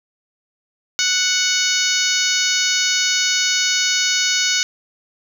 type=harmonic tone; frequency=740 Hz; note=F#5; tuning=in tune; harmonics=2 / 3 / 4 / 5 / 6 / 7 / 8 / 9; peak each=-24 / -24 / -24 / -24 / -24 / -24 / -24 / -24 dBFS; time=0.99-4.63 s; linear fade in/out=0 ms; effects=7-bit